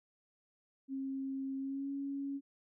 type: tone with pitch glide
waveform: sine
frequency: 269.1 to 277.8 Hz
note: C4 to C#4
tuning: +49 to +4 cents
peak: -36 dBFS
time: 0.88-2.41 s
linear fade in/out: 50 ms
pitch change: +55 cents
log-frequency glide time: 1.6-1.9 s
effects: none